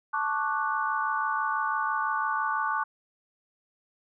sine chord, D major seventh, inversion second, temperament equal, 880 / 1108.7 / 1174.7 / 1480 Hz, A5 / C#6 / D6 / F#6, 0 / 0 / 0 / 0 cents, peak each -31 dBFS, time 0.13-2.84 s, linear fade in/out 10 ms, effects none

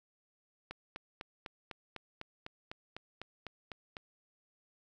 click train, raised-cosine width 0.3 ms, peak -26 dBFS, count 14, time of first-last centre 0.71-3.968 s, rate 3.99 Hz, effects none

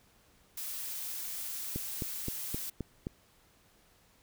blue noise, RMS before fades -39 dBFS, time 0.57-2.7 s, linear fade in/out 5 ms
click train, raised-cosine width 3 ms, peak -22 dBFS, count 6, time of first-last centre 1.76-3.069 s, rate 3.82 Hz
effects pink hiss -65 dBFS RMS until 4.22 s

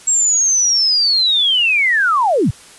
sine linear sweep, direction down, 7620 to 76.9 Hz, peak -11 dBFS, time 0.07-2.51 s, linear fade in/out 10 ms, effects white hiss -41 dBFS RMS until 2.78 s + resampled to 24000 Hz

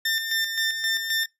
20% pulse tone with tremolo, 1799 Hz, A6, 38 cents sharp, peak -17 dBFS, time 0.05-1.26 s, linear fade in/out 5 ms, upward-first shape square, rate 3.8 Hz, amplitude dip 50%, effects noise-tail reverb RT60 0.2 s tail -24 dB re dry + resampled to 32000 Hz

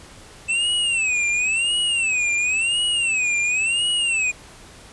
square tone with vibrato, 2637 Hz, E7, in tune, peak -19 dBFS, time 0.48-4.32 s, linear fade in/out 20 ms, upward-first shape sine, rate 0.95 Hz, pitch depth 170 cents each way, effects pink hiss -44 dBFS RMS until 4.92 s + resampled to 24000 Hz

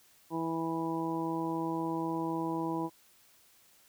harmonic tone, 163.9 Hz, E3, 10 cents flat, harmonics 1 / 2 / 3 / 4 / 5 / 6, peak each -40 / -33 / -42 / -45 / -41 / -38 dBFS, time 0.3-2.9 s, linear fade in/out 50 ms, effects white hiss -63 dBFS RMS until 3.88 s

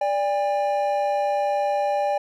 triangle tone pair together, 585.2 / 807 Hz, D5 / G#5, -6 / -50 cents, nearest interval tritone, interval 556 cents, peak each -21 dBFS, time 0.01-2.18 s, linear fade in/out 5 ms, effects none

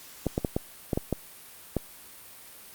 clicks, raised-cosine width 2 ms, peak -12 dBFS, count 8, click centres 0.267 / 0.379 / 0.448 / 0.565 / 0.932 / 0.975 / 1.127 / 1.767 s, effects white hiss -48 dBFS RMS until 2.74 s + Opus 48 kbps

